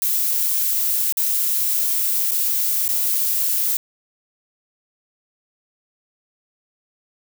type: noise with dropouts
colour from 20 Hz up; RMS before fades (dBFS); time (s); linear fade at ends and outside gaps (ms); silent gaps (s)
violet; -20; 0.02-3.77; 1; 1.124-1.171 / 2.31-2.317 / 2.879-2.889
effects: none